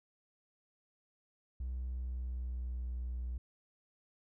triangle tone with pitch glide, 63 to 61.31 Hz, B1 to B1, +35 to -12 cents, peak -33 dBFS, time 1.6-3.38 s, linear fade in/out 5 ms, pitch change -47 cents, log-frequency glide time 1.7-2.93 s, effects tanh soft clip ceiling -32 dBFS

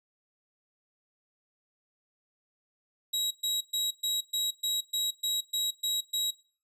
sawtooth tone bursts, 3840 Hz, B7, 49 cents flat, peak -24 dBFS, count 11, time 3.13-6.31 s, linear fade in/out 10 ms, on 180 ms, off 120 ms, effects noise-tail reverb RT60 0.4 s tail -19 dB re dry + resampled to 32000 Hz

